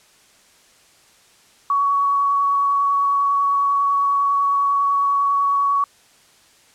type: tone with vibrato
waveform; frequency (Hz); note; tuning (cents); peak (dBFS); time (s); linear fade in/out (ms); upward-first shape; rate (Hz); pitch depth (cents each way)
sine; 1123; C#6; +22; -15; 1.7-5.84; 2; sine; 10; 9
effects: white hiss -53 dBFS RMS until 6.74 s + low-pass 9000 Hz 12 dB/octave